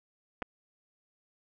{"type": "clicks", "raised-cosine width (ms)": 0.5, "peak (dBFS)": -20, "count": 2, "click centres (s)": [0.421, 0.425], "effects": []}